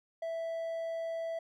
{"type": "tone", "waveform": "triangle", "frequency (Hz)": 659.3, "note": "E5", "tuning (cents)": 0, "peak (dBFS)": -32, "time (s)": [0.22, 1.39], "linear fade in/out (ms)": 5, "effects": []}